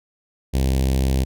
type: tone with notch filter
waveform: sawtooth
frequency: 66 Hz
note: C2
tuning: 16 cents sharp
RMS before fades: -19 dBFS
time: 0.53-1.25 s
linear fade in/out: 20 ms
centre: 1300 Hz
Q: 0.55
effects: none